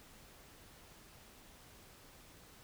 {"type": "silence", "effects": ["pink hiss -59 dBFS RMS until 2.63 s"]}